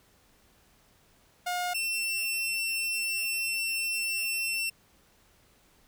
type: tone pair in turn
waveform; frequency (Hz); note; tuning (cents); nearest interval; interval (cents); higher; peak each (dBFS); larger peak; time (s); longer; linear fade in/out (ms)
sawtooth; 715 / 2699; F5 / E7; +41 / +40; octave + major seventh; 2299; second; -25; neither; 1.46-1.74 / 1.74-4.7; second; 10
effects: pink hiss -63 dBFS RMS until 5.87 s